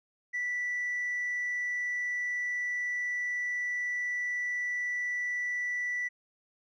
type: tone with tanh clipping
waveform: triangle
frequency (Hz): 1966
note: B6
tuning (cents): -8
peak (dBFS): -30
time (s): 0.33-6.09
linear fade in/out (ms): 20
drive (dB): 5
effects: none